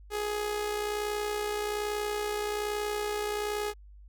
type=tone with amplitude modulation; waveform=sawtooth; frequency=417.8 Hz; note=G#4; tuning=10 cents sharp; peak=-24 dBFS; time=0.1-3.74 s; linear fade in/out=50 ms; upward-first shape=sine; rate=61.2 Hz; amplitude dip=45%; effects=added 50 Hz sine -48 dBFS peak until 4.08 s